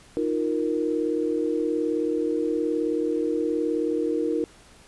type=chord; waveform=sine; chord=Eb suspended second; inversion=none; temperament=just; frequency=311.1 / 350 / 466.7 Hz; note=Eb4 / F4 / Bb4; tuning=0 / +4 / +2 cents; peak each=-26 / -28 / -26 dBFS; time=0.17-4.44 s; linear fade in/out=0 ms; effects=pink hiss -52 dBFS RMS until 4.87 s + resampled to 24000 Hz